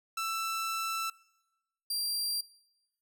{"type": "tone pair in turn", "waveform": "sawtooth", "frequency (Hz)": [1329, 4736], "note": ["E6", "D8"], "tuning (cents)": [14, 14], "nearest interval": "octave + minor seventh", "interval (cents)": 2200, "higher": "second", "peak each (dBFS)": -28, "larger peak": "neither", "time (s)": [[0.17, 1.1], [1.9, 2.41]], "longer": "first", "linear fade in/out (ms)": 5, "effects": ["noise-tail reverb RT60 1.0 s tail -23 dB re dry"]}